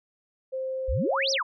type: tone with pitch glide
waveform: sine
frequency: 524 to 541.2 Hz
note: C5 to C#5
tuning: +2 to -42 cents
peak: -28 dBFS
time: 0.52-1.38 s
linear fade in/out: 20 ms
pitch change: +56 cents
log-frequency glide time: 0.96-1.06 s
type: exponential two-way sweep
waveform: sine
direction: up then down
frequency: 43.37 to 6030 to 898 Hz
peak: -24 dBFS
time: 0.88-1.43 s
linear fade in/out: 10 ms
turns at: 1.31 s
effects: none